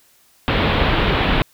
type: low-pass noise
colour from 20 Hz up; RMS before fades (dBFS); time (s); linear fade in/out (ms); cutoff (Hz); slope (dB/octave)
pink; -17; 0.48-1.42; 0; 3800; 48
effects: white hiss -55 dBFS RMS until 1.53 s